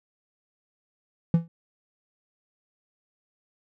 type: tone with exponential decay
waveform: triangle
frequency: 167 Hz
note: E3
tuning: 23 cents sharp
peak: -11 dBFS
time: 1.34-1.48 s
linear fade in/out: 2 ms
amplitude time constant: 30 ms
effects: none